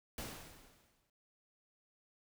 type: noise with exponential decay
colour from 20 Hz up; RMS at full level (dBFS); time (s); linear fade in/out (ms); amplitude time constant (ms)
pink; -42; 0.18-1.1; 2; 200
effects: none